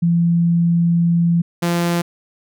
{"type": "tone pair in turn", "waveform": ["sine", "sawtooth"], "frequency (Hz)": [170, 172.07], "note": ["F3", "F3"], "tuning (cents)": [-46, -25], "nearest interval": "unison", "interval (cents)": 21, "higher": "second", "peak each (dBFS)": -12, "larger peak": "neither", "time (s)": [[0.02, 1.42], [1.62, 2.02]], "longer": "first", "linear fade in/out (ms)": 10, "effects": []}